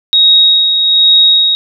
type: tone with tremolo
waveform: sine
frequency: 3775 Hz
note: A#7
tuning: 21 cents sharp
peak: -3 dBFS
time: 0.13-1.55 s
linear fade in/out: 0 ms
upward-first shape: sine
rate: 1.2 Hz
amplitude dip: 45%
effects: none